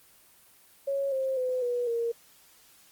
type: tone with pitch steps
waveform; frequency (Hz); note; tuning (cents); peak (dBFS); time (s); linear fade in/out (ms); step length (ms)
sine; 553 / 529.9 / 507.7 / 486.4 / 466.1; C#5 / C5 / B4 / B4 / A#4; -4 / +22 / +48 / -26 / 0; -26; 0.87-2.12; 10; 250
effects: white hiss -58 dBFS RMS until 2.91 s + Opus 24 kbps